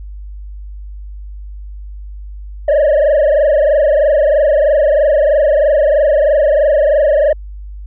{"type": "tone with frequency modulation", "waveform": "sine", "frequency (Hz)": 591, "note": "D5", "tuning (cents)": 11, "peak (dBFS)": -5, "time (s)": [2.68, 7.33], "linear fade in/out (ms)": 5, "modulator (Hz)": 23.1, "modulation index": 1.8, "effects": ["tanh soft clip ceiling -7 dBFS", "added 50 Hz sine -26 dBFS peak until 7.86 s"]}